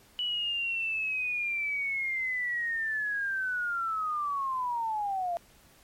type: linear sweep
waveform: sine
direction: down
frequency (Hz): 2960 to 676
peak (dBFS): -28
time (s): 0.19-5.37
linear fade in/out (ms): 0
effects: pink hiss -59 dBFS RMS until 5.83 s + MP3 64 kbps